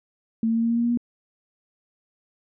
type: tone with pitch steps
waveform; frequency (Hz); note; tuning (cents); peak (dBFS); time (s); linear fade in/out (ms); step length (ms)
sine; 225.3 / 227.3 / 229.2 / 231.2 / 233.2 / 235.3 / 237.3 / 239.4; A3 / A#3 / A#3 / A#3 / A#3 / A#3 / A#3 / A#3; +41 / -43 / -29 / -14 / +1 / +16 / +31 / +46; -19; 0.43-0.974; 2; 68
effects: none